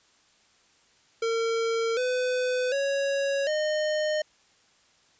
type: tone with pitch steps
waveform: square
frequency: 456 / 503 / 555 / 612.2 Hz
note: A#4 / B4 / C#5 / D#5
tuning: -38 / +32 / +2 / -28 cents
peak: -25 dBFS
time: 1.22-4.22 s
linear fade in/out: 5 ms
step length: 750 ms
effects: white hiss -62 dBFS RMS until 5.19 s + resampled to 16000 Hz